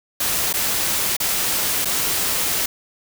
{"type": "noise with dropouts", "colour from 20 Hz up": "white", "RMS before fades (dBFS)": -21, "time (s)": [0.2, 2.66], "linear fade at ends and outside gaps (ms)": 5, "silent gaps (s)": [[0.529, 0.538], [1.167, 1.201], [1.848, 1.854]], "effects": []}